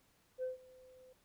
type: tone with ADSR envelope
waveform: sine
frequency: 512 Hz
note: C5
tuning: 38 cents flat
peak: -33 dBFS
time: 0.38-1.13 s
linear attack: 51 ms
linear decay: 140 ms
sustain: -24 dB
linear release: 7 ms
effects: tanh soft clip ceiling -33 dBFS + pink hiss -72 dBFS RMS until 1.24 s